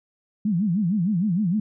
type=tone with vibrato; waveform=sine; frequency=190.2 Hz; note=F#3; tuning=48 cents sharp; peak=-19 dBFS; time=0.45-1.6 s; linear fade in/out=5 ms; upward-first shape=sine; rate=6.5 Hz; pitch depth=250 cents each way; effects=none